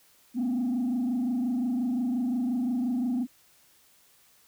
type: tone with frequency modulation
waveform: sine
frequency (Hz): 247.3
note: B3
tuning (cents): +3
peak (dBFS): -23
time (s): 0.34-3.27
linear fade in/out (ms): 50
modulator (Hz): 25.7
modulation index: 0.75
effects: tanh soft clip ceiling -23 dBFS + white hiss -61 dBFS RMS until 4.47 s